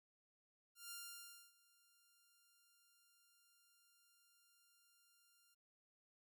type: tone with ADSR envelope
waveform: 5% pulse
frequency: 1396.9 Hz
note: F6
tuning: in tune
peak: -37 dBFS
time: 0.75-5.55 s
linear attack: 160 ms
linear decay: 610 ms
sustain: -24 dB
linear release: 17 ms
effects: none